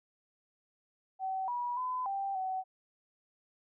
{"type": "tone with pitch steps", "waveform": "sine", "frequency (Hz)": [762, 970, 1011, 786, 754], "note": ["G5", "B5", "B5", "G5", "F#5"], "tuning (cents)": [-49, -31, 40, 4, 32], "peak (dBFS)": -32, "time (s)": [1.19, 2.64], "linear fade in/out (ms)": 50, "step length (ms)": 290, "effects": []}